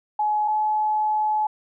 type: tone pair in turn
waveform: sine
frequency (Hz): 846 / 854.8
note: G#5 / G#5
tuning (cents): +32 / +50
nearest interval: unison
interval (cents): 18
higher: second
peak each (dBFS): -19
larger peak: neither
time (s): 0.19-0.48 / 0.48-1.47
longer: second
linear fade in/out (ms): 5
effects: none